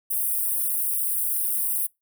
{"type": "high-pass noise", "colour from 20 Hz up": "white", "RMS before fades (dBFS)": -25, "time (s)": [0.1, 1.87], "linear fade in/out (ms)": 10, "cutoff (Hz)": 8800, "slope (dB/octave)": 96, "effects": ["noise-tail reverb RT60 0.2 s tail -26 dB re dry"]}